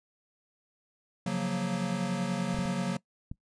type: chord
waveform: square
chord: Gb major seventh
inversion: second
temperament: equal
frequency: 138.59 / 174.61 / 185 / 233.1 Hz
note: Db3 / F3 / Gb3 / Bb3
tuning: 0 / 0 / 0 / 0 cents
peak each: -38 / -38 / -32 / -36 dBFS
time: 1.26-2.97 s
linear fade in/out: 5 ms
type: clicks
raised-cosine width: 5 ms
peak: -27 / -23 / -31 / -25 dBFS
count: 4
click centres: 2.545 / 2.588 / 2.656 / 3.315 s
effects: noise-tail reverb RT60 0.1 s tail -21 dB re dry + resampled to 22050 Hz